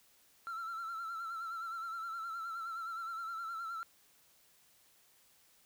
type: tone with vibrato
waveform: triangle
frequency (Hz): 1346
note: E6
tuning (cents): +36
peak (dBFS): -36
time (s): 0.47-3.83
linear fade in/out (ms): 0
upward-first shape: sine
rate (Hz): 9.6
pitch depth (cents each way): 54
effects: tanh soft clip ceiling -33 dBFS + white hiss -67 dBFS RMS until 5.65 s